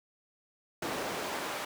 brown noise with high-pass filter sweep, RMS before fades -36 dBFS, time 0.82-1.65 s, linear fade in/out 5 ms, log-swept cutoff 390 to 730 Hz, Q 0.72, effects none

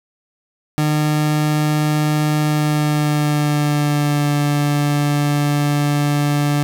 30% pulse tone with pitch glide, 151.3 to 145.72 Hz, D#3 to D3, -48 to -13 cents, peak -12 dBFS, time 0.78-6.63 s, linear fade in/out 0 ms, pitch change -65 cents, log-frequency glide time 2.41-4.34 s, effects none

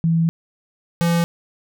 sine / square tone pair in turn, 164.9 / 169.93 Hz, E3 / F3, +1 / -47 cents, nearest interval minor second, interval 52 cents, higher second, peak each -14 / -16 dBFS, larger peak first, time 0.04-0.29 / 1.01-1.24 s, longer first, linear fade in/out 0 ms, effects none

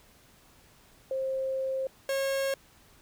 sine / 45% pulse tone pair in turn, 530 / 544 Hz, C5 / C#5, +22 / -33 cents, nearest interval unison, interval 45 cents, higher second, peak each -28 / -27 dBFS, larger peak second, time 1.11-1.87 / 2.09-2.54 s, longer first, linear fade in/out 2 ms, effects pink hiss -59 dBFS RMS until 3.01 s

